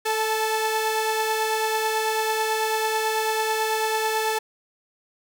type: tone pair together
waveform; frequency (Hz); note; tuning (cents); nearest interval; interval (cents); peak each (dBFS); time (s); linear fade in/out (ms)
sawtooth; 440 / 870.9; A4 / A5; 0 / -18; octave; 1182; -21; 0.05-4.39; 10
effects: none